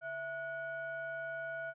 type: ring-modulated tone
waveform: triangle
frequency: 400 Hz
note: G4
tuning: 35 cents sharp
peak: -33 dBFS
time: 0.01-1.74 s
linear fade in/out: 50 ms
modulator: 1060 Hz
effects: resampled to 8000 Hz